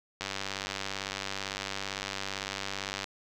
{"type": "click train", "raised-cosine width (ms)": 0.2, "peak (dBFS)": -16, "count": 278, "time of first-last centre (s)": [0.21, 3.042], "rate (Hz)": 97.8, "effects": []}